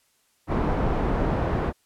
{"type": "low-pass noise", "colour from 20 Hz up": "pink", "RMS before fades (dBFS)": -24, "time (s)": [0.47, 1.73], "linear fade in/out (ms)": 50, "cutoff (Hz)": 1000, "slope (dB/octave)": 12, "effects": ["white hiss -66 dBFS RMS until 1.85 s", "low-pass 12000 Hz 12 dB/octave"]}